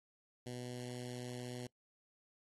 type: tone with notch filter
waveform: 10% pulse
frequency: 123.6 Hz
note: B2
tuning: 2 cents sharp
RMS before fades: -45 dBFS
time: 0.46-1.67 s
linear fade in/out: 5 ms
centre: 1200 Hz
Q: 0.52
effects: noise-tail reverb RT60 0.1 s tail -23 dB re dry + AAC 32 kbps